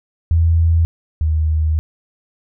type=tone pair in turn; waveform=sine; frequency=82.7 / 78.24 Hz; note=E2 / D#2; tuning=+6 / +10 cents; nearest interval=minor second; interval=96 cents; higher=first; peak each=-10 / -13 dBFS; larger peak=first; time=0.31-0.85 / 1.21-1.79 s; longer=second; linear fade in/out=0 ms; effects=none